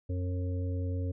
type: harmonic tone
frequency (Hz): 90.3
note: F#2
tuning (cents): -42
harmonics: 1 / 3 / 5 / 6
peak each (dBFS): -30 / -40 / -44 / -46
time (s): 0.09-1.12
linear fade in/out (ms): 10
effects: none